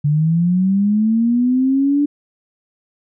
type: linear sweep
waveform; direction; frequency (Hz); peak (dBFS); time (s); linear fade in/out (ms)
sine; up; 143.8 to 292.5; -12; 0.04-2.06; 10
effects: none